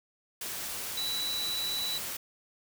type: tone in noise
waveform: sine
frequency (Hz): 3943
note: B7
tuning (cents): -4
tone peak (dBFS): -31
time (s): 0.97-1.98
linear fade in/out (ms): 5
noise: white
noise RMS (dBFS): -37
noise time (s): 0.41-2.17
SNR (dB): +3
effects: none